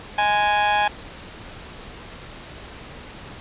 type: tone with amplitude modulation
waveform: sawtooth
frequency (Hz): 830.6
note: G#5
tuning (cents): 0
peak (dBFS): -10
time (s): 0.18-0.88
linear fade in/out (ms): 5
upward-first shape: sine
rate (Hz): 203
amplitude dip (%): 65
effects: pink hiss -39 dBFS RMS until 3.4 s + resampled to 8000 Hz